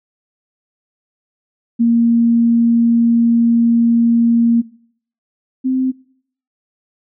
sine tone pair in turn, 233.1 / 259.5 Hz, A#3 / C4, 0 / -14 cents, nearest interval major second, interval 186 cents, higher second, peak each -9 / -13 dBFS, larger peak first, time 1.79-4.62 / 5.64-5.92 s, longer first, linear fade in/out 20 ms, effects noise-tail reverb RT60 0.6 s tail -21 dB re dry

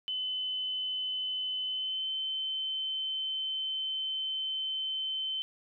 sine tone with pitch glide, 3031 to 3075 Hz, F#7 to G7, +41 to -34 cents, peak -31 dBFS, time 0.08-5.42 s, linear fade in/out 0 ms, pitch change +25 cents, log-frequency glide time 1.65-2.09 s, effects none

